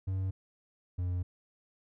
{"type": "tone pair in turn", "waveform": "triangle", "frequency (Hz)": [94.9, 89.57], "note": ["F#2", "F2"], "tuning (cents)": [44, 44], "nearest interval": "minor second", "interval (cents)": 100, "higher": "first", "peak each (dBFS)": -28, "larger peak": "neither", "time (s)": [[0.07, 0.31], [0.98, 1.23]], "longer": "second", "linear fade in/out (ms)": 10, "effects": []}